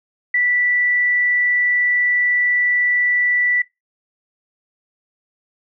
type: tone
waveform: sine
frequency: 1966 Hz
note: B6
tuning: 8 cents flat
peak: -14 dBFS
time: 0.34-3.62 s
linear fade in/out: 5 ms
effects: noise-tail reverb RT60 0.2 s tail -20 dB re dry